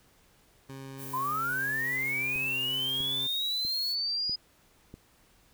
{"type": "tone with pitch glide", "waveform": "20% pulse", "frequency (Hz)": [135, 133.84], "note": ["C#3", "C3"], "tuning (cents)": [-45, 40], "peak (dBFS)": -36, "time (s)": [0.69, 3.27], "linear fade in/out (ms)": 5, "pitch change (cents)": -15, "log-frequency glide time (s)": [1.09, 2.52]}
{"type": "noise", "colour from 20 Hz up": "violet", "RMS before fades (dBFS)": -43, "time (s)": [0.97, 3.96], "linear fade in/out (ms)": 50}
{"type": "linear sweep", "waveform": "sine", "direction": "up", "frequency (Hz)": [987.8, 4978], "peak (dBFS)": -28, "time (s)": [1.13, 4.36], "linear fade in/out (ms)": 10}
{"type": "click train", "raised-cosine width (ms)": 3, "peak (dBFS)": -31, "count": 5, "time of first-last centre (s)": [2.36, 4.941], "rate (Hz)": 1.55}
{"effects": ["pink hiss -63 dBFS RMS until 5.53 s"]}